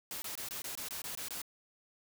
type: noise bursts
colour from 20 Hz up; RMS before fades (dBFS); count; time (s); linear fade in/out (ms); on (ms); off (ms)
white; -41; 10; 0.11-1.417; 0; 110; 23
effects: none